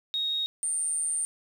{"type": "tone pair in turn", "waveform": "sine", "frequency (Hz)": [3751, 8921], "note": ["A#7", "C#9"], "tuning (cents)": [10, 10], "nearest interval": "octave + minor third", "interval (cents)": 1500, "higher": "second", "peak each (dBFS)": -26, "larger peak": "neither", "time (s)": [[0.14, 0.46], [0.63, 1.25]], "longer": "second", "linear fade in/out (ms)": 0, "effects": ["9-bit"]}